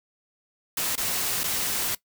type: noise with dropouts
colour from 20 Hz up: white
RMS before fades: -27 dBFS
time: 0.77-1.95 s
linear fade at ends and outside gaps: 5 ms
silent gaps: 0.956-0.977 / 1.435-1.439 s
effects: noise-tail reverb RT60 0.1 s tail -19 dB re dry